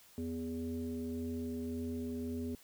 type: tone with frequency modulation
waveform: sine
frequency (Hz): 246.9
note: B3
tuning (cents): 0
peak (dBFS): -36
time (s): 0.18-2.55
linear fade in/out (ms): 0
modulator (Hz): 164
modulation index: 0.88
effects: white hiss -61 dBFS RMS until 2.63 s